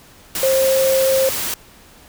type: tone in noise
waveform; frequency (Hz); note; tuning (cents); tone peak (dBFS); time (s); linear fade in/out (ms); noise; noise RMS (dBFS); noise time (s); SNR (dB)
sine; 531; C5; +25; -13; 0.43-1.29; 2; white; -23; 0.35-1.54; +7
effects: pink hiss -46 dBFS RMS until 2.08 s